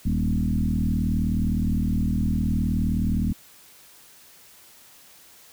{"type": "tone with frequency modulation", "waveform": "sine", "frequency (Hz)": 136.1, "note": "C#3", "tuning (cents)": -31, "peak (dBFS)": -20, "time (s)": [0.05, 3.33], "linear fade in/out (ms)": 10, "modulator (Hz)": 39.4, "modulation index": 2.9, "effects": ["white hiss -51 dBFS RMS until 5.52 s"]}